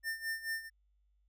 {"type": "tone with tremolo", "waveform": "square", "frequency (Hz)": 1800, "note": "A6", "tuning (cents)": 39, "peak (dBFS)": -34, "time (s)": [0.03, 0.7], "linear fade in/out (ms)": 50, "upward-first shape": "sine", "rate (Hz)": 4.6, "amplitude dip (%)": 80, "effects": ["added 50 Hz sine -69 dBFS peak until 1.28 s"]}